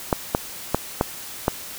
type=clicks; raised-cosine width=1 ms; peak=-3 dBFS; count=5; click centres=0.128 / 0.349 / 0.746 / 1.011 / 1.481 s; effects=white hiss -36 dBFS RMS until 1.78 s